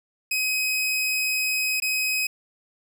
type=tone with dropouts; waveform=sawtooth; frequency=2529 Hz; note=D#7; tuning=28 cents sharp; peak=-19 dBFS; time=0.31-2.27 s; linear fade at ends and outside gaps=5 ms; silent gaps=1.801-1.821 s; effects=none